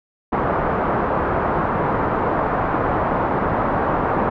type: low-pass noise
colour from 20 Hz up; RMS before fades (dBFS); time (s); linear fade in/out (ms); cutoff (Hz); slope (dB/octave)
white; -20; 0.32-4.3; 10; 1200; 24
effects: none